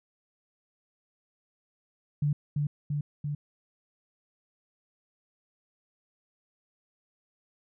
sine tone with echo, 146.4 Hz, D3, 5 cents flat, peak -23 dBFS, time 2.22-2.33 s, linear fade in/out 5 ms, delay 340 ms, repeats 3, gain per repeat -2 dB, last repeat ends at 3.35 s, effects none

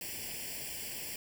white noise with comb filter, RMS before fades -41 dBFS, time 0.01-1.16 s, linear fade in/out 2 ms, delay 0.39 ms, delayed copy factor +0.95, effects none

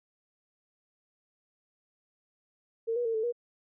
sine tone with pitch steps, 455.1 / 483.2 / 454.3 / 439.2 / 478.4 Hz, A#4 / B4 / A#4 / A4 / A#4, -42 / -38 / -45 / -3 / +45 cents, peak -27 dBFS, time 2.87-3.325 s, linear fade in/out 20 ms, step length 91 ms, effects none

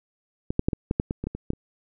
clicks, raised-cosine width 3 ms, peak -13 / -7 / -8 / -13 / -10 / -8 / -13 / -17 / -16 / -19 / -10 / -25 dBFS, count 12, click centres 0.505 / 0.594 / 0.685 / 0.732 / 0.911 / 0.999 / 1.109 / 1.24 / 1.27 / 1.35 / 1.504 / 1.534 s, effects none

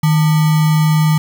sine tone with sample-and-hold, 155.56 Hz, D#3, in tune, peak -9 dBFS, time 0.03-1.18 s, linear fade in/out 5 ms, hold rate 1050 Hz, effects none

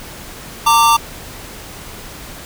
square tone pair together, 916.1 / 1174.7 Hz, A#5 / D6, -30 / 0 cents, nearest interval major third, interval 430 cents, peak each -12 dBFS, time 0.66-0.97 s, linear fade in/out 10 ms, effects pink hiss -33 dBFS RMS until 2.45 s

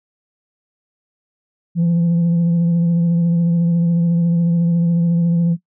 sine tone with vibrato, 170 Hz, F3, 46 cents flat, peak -10 dBFS, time 1.75-5.57 s, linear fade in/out 50 ms, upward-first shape triangle, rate 14 Hz, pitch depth 32 cents each way, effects noise-tail reverb RT60 0.1 s tail -18 dB re dry + tanh soft clip ceiling -11 dBFS

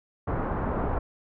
pink low-pass noise, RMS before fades -28 dBFS, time 0.27-0.99 s, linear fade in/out 10 ms, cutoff 1300 Hz, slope 24 dB/octave, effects none

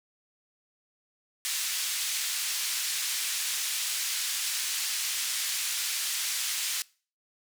white band-pass noise, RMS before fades -31 dBFS, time 1.45-6.82 s, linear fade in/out 0 ms, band 2100 to 9000 Hz, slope 12 dB/octave, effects noise-tail reverb RT60 0.4 s tail -23 dB re dry

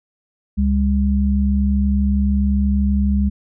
sine tone pair together, 69.47 / 201.9 Hz, C#2 / G#3, +4 / -49 cents, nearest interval octave + tritone, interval 1847 cents, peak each -16 / -17 dBFS, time 0.57-3.3 s, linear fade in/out 20 ms, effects none

